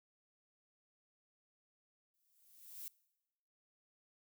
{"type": "noise with exponential growth", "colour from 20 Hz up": "violet", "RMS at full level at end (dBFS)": -45, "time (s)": [2.14, 2.88], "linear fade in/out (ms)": 0, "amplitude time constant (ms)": 160, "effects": ["noise-tail reverb RT60 1.0 s tail -23 dB re dry"]}